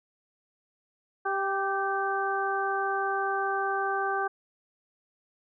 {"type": "harmonic tone with a mistuned harmonic", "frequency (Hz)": 392, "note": "G4", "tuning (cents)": 0, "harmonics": [1, 2, 3, 4], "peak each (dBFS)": [-32, -30, -32, -32], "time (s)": [1.25, 4.28], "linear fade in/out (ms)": 10, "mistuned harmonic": 4, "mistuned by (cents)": -21, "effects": []}